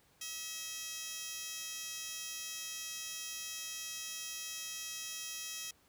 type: tone with high-pass filter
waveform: 15% pulse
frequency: 643 Hz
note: E5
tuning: 43 cents flat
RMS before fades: -43 dBFS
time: 0.21-5.71 s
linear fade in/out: 5 ms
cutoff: 4200 Hz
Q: 2
effects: pink hiss -68 dBFS RMS until 5.88 s + high-pass 60 Hz 12 dB/octave